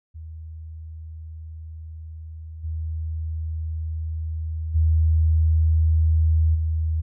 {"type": "tone with level steps", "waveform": "sine", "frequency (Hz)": 79.7, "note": "D#2", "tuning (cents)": 42, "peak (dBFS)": [-34, -25, -15, -20], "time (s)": [0.14, 7.02], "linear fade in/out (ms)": 20, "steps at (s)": [2.63, 4.74, 6.54], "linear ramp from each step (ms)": 20, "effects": []}